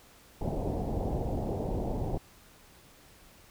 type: low-pass noise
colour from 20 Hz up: pink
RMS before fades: -32 dBFS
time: 0.41-2.18 s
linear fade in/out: 5 ms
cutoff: 820 Hz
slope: 48 dB/octave
effects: pink hiss -57 dBFS RMS until 3.5 s